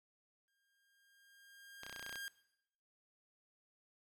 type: tone with exponential growth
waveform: sawtooth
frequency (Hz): 1610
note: G6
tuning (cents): +46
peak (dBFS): -39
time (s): 0.48-2.28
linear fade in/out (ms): 0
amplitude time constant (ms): 390
type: clicks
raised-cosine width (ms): 0.2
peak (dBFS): -29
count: 11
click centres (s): 1.834 / 1.865 / 1.896 / 1.927 / 1.962 / 1.995 / 2.027 / 2.064 / 2.094 / 2.127 / 2.157
effects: noise-tail reverb RT60 0.8 s tail -18 dB re dry